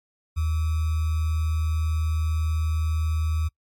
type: tone with sample-and-hold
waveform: sine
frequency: 79.1 Hz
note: D#2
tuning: 29 cents sharp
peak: -21 dBFS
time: 0.36-3.49 s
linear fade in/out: 20 ms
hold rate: 1225 Hz
effects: noise-tail reverb RT60 0.1 s tail -24 dB re dry + MP3 64 kbps